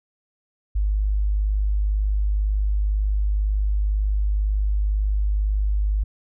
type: tone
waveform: sine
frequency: 51 Hz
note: G#1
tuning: 31 cents flat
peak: -18 dBFS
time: 0.75-6.04 s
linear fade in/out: 10 ms
effects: none